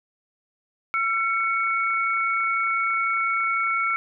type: tone pair together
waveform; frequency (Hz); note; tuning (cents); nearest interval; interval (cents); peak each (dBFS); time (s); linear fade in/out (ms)
sine; 1352 / 2222; E6 / C#7; +43 / +4; major sixth; 861; -23 / -24; 0.94-3.96; 0
effects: none